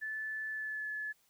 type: tone with pitch glide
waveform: sine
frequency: 1744 to 1718 Hz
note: A6 to A6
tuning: -16 to -42 cents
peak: -36 dBFS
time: 0.01-1.13 s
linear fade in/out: 20 ms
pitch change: -26 cents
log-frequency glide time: 0.5-0.89 s
effects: white hiss -71 dBFS RMS until 1.29 s